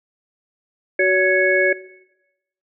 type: tone cluster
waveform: sine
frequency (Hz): 372.9 / 567 / 1671 / 2204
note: F#4 / C#5 / G#6 / C#7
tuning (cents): +14 / +39 / +10 / -11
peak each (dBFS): -19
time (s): 0.99-1.73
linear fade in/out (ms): 5
effects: noise-tail reverb RT60 0.9 s tail -19 dB re dry